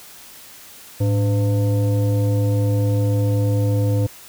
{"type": "tone with frequency modulation", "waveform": "sine", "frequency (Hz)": 107.4, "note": "A2", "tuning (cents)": -41, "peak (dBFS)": -15, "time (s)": [1, 4.07], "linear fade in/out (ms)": 10, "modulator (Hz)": 398, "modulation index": 0.6, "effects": ["white hiss -42 dBFS RMS until 4.28 s"]}